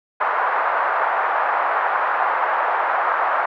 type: band-pass noise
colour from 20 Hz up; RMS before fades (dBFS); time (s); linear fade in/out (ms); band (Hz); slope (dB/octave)
pink; -20; 0.2-3.46; 10; 720 to 1500; 24
effects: none